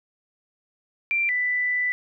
sine tone pair in turn, 2361 / 1985.4 Hz, D7 / B6, +9 / +9 cents, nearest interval minor third, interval 300 cents, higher first, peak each -20 / -21 dBFS, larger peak first, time 1.11-1.29 / 1.29-1.92 s, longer second, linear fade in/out 0 ms, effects none

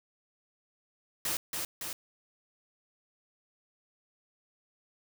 white noise with echo, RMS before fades -32 dBFS, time 1.25-1.37 s, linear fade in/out 2 ms, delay 280 ms, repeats 2, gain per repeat -3 dB, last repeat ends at 1.93 s, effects none

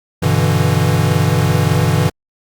square chord, E minor seventh, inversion first, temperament equal, 98 / 123.47 / 146.83 / 164.81 Hz, G2 / B2 / D3 / E3, 0 / 0 / 0 / 0 cents, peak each -18 dBFS, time 0.22-2.1 s, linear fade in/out 10 ms, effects Opus 48 kbps

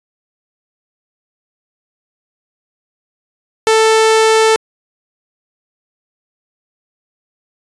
sawtooth tone, 442 Hz, A4, 8 cents sharp, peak -4 dBFS, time 3.67-4.56 s, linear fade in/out 0 ms, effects resampled to 22050 Hz

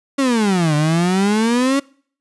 35% pulse exponential two-way sweep, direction down then up, 282.3 to 146.83 to 282.3 Hz, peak -12 dBFS, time 0.18-1.8 s, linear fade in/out 10 ms, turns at 0.75 s, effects noise-tail reverb RT60 0.5 s tail -24 dB re dry + resampled to 24000 Hz

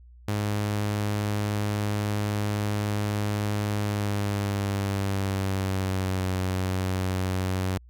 sawtooth tone with pitch glide, 103.7 to 93.46 Hz, G#2 to F#2, -2 to +18 cents, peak -21 dBFS, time 0.28-7.78 s, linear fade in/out 5 ms, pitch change -180 cents, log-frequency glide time 3.77-6.28 s, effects added 60 Hz sine -47 dBFS peak until 7.89 s

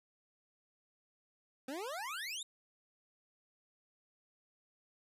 25% pulse exponential sweep, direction up, 250 to 3816 Hz, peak -36 dBFS, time 1.68-2.43 s, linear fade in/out 5 ms, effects resampled to 32000 Hz

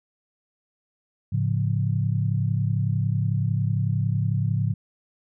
sine chord, A augmented, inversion none, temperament equal with one note detuned, 107.61 / 138.59 / 174.61 Hz, A2 / C#3 / E#3, -38 / 0 / 0 cents, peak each -23 / -25 / -29 dBFS, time 1.32-4.74 s, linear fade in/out 10 ms, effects none

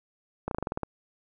slowing click train, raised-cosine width 1 ms, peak -16 dBFS, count 9, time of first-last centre 0.48-0.833 s, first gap 32 ms, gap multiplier 1.09, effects none

